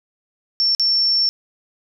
sine tone with dropouts, 5430 Hz, F8, 50 cents flat, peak -14 dBFS, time 0.6-1.29 s, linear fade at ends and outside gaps 0 ms, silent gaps 0.749-0.797 s, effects none

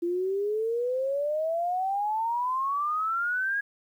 sine exponential sweep, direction up, 339.6 to 1661 Hz, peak -25 dBFS, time 0.02-3.61 s, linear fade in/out 10 ms, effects 10-bit

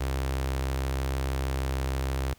sawtooth tone with notch filter, 66.4 Hz, C2, 26 cents sharp, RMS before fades -29 dBFS, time 0-2.34 s, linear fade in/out 10 ms, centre 200 Hz, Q 1.8, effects pink hiss -59 dBFS RMS until 2.38 s

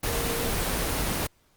sine tone in noise, 466.2 Hz, A#4, in tune, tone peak -32 dBFS, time 0.07-0.5 s, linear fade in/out 5 ms, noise pink, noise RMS -27 dBFS, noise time 0.03-1.27 s, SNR -8 dB, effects pink hiss -65 dBFS RMS until 1.56 s + Opus 24 kbps

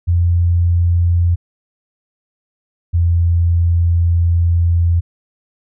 sine tone pair in turn, 86.5 / 85.31 Hz, F2 / F2, -16 / -40 cents, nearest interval unison, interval 24 cents, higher first, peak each -10 dBFS, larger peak neither, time 0.07-1.36 / 2.93-5.01 s, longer second, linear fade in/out 20 ms, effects none

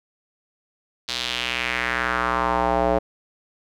square tone with band-pass filter sweep, 61.2 Hz, B1, 15 cents flat, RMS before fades -23 dBFS, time 1.08-2.99 s, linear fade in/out 10 ms, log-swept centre 4200 to 600 Hz, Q 2.5, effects none

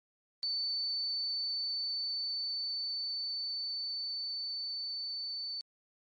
sine tone with level ramp, 4515 Hz, C#8, 31 cents sharp, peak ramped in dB -31 to -36 dBFS, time 0.43-5.61 s, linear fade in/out 0 ms, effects MP3 48 kbps

